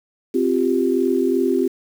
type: chord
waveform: sine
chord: C suspended fourth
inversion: none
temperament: equal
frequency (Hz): 261.6 / 349.2 / 392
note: C4 / F4 / G4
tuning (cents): 0 / 0 / 0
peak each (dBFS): -20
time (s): 0.34-1.68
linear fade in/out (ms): 10
effects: 7-bit